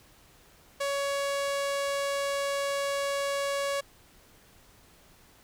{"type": "tone with low-pass filter", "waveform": "sawtooth", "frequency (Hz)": 560, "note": "C#5", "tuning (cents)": 18, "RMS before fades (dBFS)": -30, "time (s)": [0.8, 3.81], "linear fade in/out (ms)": 10, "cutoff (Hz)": 11000, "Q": 0.89, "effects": ["pink hiss -58 dBFS RMS until 5.43 s"]}